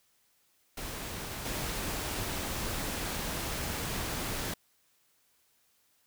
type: noise with level steps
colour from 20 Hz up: pink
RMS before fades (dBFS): -39 / -35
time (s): 0.77-4.54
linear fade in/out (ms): 5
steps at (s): 1.45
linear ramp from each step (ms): 5
effects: white hiss -70 dBFS RMS until 6.06 s